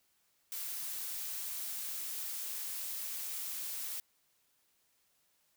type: noise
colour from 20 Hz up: blue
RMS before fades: -40 dBFS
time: 0.52-4 s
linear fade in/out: 0 ms
effects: white hiss -74 dBFS RMS until 5.56 s